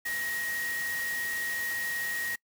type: tone in noise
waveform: sine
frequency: 1886 Hz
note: A#6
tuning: 20 cents sharp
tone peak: -31 dBFS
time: 0.05-2.36 s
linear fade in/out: 10 ms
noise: white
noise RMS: -39 dBFS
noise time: 0.05-2.36 s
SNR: +5 dB
effects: noise-tail reverb RT60 0.1 s tail -24 dB re dry